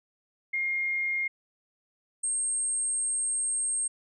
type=tone pair in turn; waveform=sine; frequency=2130 / 8488 Hz; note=C7 / C9; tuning=+30 / +24 cents; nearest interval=2 octaves; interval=2394 cents; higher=second; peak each=-26 dBFS; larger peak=neither; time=0.53-1.28 / 2.23-3.88 s; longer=second; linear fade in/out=10 ms; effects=none

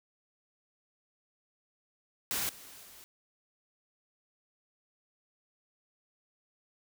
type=noise with level steps; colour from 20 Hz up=white; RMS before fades=-33 / -51 / -53 dBFS; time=2.31-3.04 s; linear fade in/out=0 ms; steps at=2.49 / 2.83 s; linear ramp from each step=2 ms; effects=none

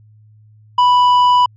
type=tone with tanh clipping; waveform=triangle; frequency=987.8 Hz; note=B5; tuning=in tune; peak=-9 dBFS; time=0.78-1.46 s; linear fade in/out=5 ms; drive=11 dB; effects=added 107 Hz sine -43 dBFS peak until 1.56 s + MP3 64 kbps

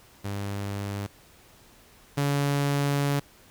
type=tone pair in turn; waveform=sawtooth; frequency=100.5 / 142.13 Hz; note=G2 / C#3; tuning=+44 / +44 cents; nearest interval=tritone; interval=600 cents; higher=second; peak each=-26 / -19 dBFS; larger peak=second; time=0.24-1.07 / 2.17-3.2 s; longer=second; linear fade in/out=10 ms; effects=pink hiss -55 dBFS RMS until 3.5 s

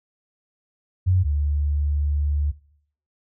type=tone pair in turn; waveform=sine; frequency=91.9 / 72.94 Hz; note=F#2 / D2; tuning=-11 / -11 cents; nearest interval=major third; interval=400 cents; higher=first; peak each=-15 / -19 dBFS; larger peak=first; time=1.06-1.24 / 1.24-2.52 s; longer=second; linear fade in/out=20 ms; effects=noise-tail reverb RT60 0.6 s tail -19 dB re dry

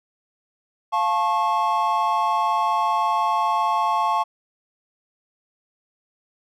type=chord; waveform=triangle; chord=F augmented; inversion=none; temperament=just; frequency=698.5 / 873.1 / 1091.3 Hz; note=F5 / A5 / C#6; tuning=0 / -14 / -27 cents; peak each=-24 / -20 / -20 dBFS; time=0.92-4.24 s; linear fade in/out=20 ms; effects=none

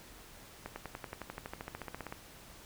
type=accelerating click train; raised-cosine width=0.5 ms; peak=-25 dBFS; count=20; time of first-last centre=0.66-2.125 s; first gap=100 ms; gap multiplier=0.97; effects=pink hiss -54 dBFS RMS until 2.65 s

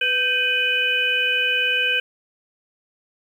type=harmonic tone with a mistuned harmonic; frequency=498 Hz; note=B4; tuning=14 cents sharp; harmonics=1 / 3 / 5 / 6; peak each=-31 / -23 / -21 / -23 dBFS; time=0.01-2 s; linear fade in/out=5 ms; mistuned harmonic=3; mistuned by=+73 cents; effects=8-bit

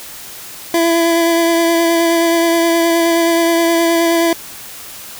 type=tone with vibrato; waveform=25% pulse; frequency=334.9 Hz; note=E4; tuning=27 cents sharp; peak=-7 dBFS; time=0.74-4.33 s; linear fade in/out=2 ms; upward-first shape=sine; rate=9.5 Hz; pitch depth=16 cents each way; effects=white hiss -32 dBFS RMS until 5.19 s

